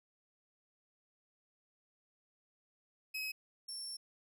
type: tone pair in turn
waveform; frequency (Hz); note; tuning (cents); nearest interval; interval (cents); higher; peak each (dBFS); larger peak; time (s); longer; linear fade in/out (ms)
30% pulse; 2552 / 5433; D#7 / F8; +43 / -49; octave + minor second; 1308; second; -35 / -38; first; 3.14-3.32 / 3.68-3.97; second; 10
effects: none